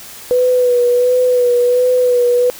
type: tone with vibrato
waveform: sine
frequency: 493.9 Hz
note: B4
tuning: in tune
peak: -9 dBFS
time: 0.31-2.5 s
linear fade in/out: 0 ms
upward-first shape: sine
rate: 1.4 Hz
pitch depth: 30 cents each way
effects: white hiss -34 dBFS RMS until 2.59 s